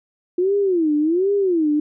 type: tone with vibrato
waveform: sine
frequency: 346.7 Hz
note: F4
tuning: 13 cents flat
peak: -15 dBFS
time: 0.38-1.8 s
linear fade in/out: 5 ms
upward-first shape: sine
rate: 1.3 Hz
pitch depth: 270 cents each way
effects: none